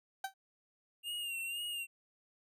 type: tone with exponential decay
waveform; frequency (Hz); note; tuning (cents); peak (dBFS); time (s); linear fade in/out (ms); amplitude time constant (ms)
30% pulse; 774; G5; -22; -30; 0.24-0.34; 5; 20
type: tone with vibrato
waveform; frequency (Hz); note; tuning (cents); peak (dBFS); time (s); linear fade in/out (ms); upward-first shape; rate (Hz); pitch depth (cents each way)
square; 2794; F7; 0; -38; 1.03-1.87; 50; sine; 2; 55
effects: none